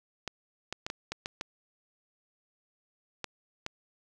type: clicks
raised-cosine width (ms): 0.2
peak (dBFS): -17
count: 9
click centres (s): 0.277 / 0.726 / 0.865 / 0.901 / 1.12 / 1.259 / 1.411 / 3.243 / 3.664
effects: none